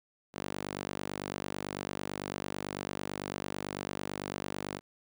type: tone with high-pass filter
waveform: sawtooth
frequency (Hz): 49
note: G1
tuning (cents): 0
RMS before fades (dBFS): -39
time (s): 0.33-4.81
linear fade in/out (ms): 50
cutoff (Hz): 230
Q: 0.76
effects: none